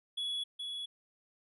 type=tone with echo; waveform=triangle; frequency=3381 Hz; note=G#7; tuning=30 cents sharp; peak=-32 dBFS; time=0.17-0.44 s; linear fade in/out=10 ms; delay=420 ms; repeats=1; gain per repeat=-4 dB; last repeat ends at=0.86 s; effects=resampled to 32000 Hz